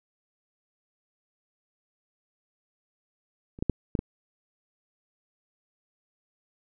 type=clicks; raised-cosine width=3 ms; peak=-30 / -14 / -9 / -13 / -14 dBFS; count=5; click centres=3.589 / 3.625 / 3.697 / 3.952 / 3.991 s; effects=none